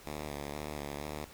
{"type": "tone with vibrato", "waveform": "5% pulse", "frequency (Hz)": 73.42, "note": "D2", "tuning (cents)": 0, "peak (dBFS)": -27, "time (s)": [0.06, 1.25], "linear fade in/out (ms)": 5, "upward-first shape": "square", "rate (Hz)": 2.1, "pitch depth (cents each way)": 35, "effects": ["pink hiss -54 dBFS RMS until 1.33 s"]}